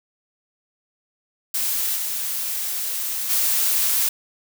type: noise with level steps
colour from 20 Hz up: blue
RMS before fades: -23 / -26 / -20 dBFS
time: 1.54-4.09 s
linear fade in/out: 5 ms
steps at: 1.95 / 3.29 s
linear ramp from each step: 20 ms
effects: none